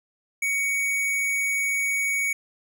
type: tone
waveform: square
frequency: 2241 Hz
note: C#7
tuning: 18 cents sharp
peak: -23 dBFS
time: 0.42-2.33 s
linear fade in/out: 5 ms
effects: none